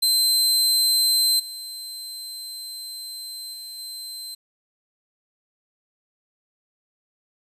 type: tone with level steps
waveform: sawtooth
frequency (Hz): 4100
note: C8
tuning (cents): -36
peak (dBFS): -14 / -30 / -32 / -30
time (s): 0.02-4.35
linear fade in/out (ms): 10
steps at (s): 1.39 / 3.53 / 3.78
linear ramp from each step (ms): 10
effects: resampled to 32000 Hz + 9-bit